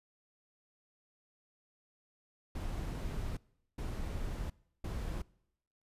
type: noise bursts at uneven times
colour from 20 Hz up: brown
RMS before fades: -38 dBFS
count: 3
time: 2.55-3.37 / 3.78-4.5 / 4.84-5.22 s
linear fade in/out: 5 ms
effects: noise-tail reverb RT60 0.8 s tail -24 dB re dry + resampled to 32000 Hz